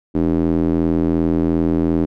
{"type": "tone with band-pass filter", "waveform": "square", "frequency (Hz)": 41.38, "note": "E1", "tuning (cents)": 7, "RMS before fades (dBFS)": -17, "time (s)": [0.14, 2.06], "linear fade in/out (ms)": 20, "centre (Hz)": 300, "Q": 2.6, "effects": []}